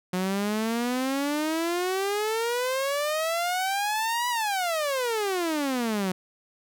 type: exponential two-way sweep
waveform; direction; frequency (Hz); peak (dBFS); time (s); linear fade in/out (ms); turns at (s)
sawtooth; up then down; 180.4 to 987.8 to 180.4; -21; 0.13-6.12; 5; 4.29
effects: none